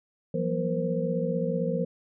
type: tone cluster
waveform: sine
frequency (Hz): 170.3 / 185.9 / 237.5 / 470.2 / 521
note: F3 / F#3 / A#3 / A#4 / C5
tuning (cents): -43 / +8 / +33 / +15 / -7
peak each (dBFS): -29 / -35 / -34 / -31 / -31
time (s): 0.34-1.85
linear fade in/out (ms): 5
effects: none